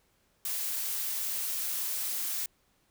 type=noise; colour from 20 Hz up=blue; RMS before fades=-33 dBFS; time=0.45-2.46 s; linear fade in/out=2 ms; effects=pink hiss -70 dBFS RMS until 2.9 s